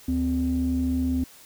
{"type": "tone pair together", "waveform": "sine", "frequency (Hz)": [74.98, 257.2], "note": ["D2", "C4"], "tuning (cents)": [36, -30], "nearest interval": "octave + major sixth", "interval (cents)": 2134, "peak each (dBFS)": [-26, -22], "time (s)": [0.08, 1.24], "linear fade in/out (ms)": 5, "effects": ["tanh soft clip ceiling -16 dBFS", "white hiss -50 dBFS RMS until 1.45 s"]}